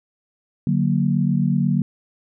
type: chord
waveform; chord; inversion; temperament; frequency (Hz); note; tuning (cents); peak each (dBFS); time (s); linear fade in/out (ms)
sine; D augmented; none; equal; 146.83 / 185 / 233.1; D3 / F#3 / A#3; 0 / 0 / 0; -20 / -20 / -22; 0.67-1.82; 2
effects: none